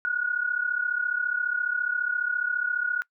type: tone pair together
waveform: sine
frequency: 1445.4 / 1480 Hz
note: F#6 / F#6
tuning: -41 / 0 cents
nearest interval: unison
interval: 41 cents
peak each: -26 / -28 dBFS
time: 0.05-3.02 s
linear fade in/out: 0 ms
effects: noise-tail reverb RT60 0.1 s tail -23 dB re dry